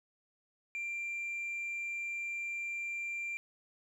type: tone with tanh clipping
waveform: triangle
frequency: 2370 Hz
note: D7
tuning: 15 cents sharp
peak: -36 dBFS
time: 0.75-3.37 s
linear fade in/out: 0 ms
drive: 6 dB
effects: none